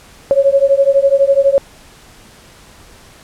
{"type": "beating tone pair", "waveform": "sine", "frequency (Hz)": [546, 558], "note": ["C#5", "C#5"], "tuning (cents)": [-26, 11], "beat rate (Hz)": 12, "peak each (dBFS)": -11, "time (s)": [0.31, 1.58], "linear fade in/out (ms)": 0, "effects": ["pink hiss -42 dBFS RMS until 3.23 s", "low-pass 11000 Hz 12 dB/octave"]}